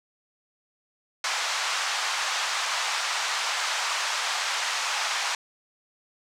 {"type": "band-pass noise", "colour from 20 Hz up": "pink", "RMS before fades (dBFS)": -28, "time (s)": [1.24, 5.35], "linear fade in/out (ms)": 2, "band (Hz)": [830, 7100], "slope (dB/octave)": 24, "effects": []}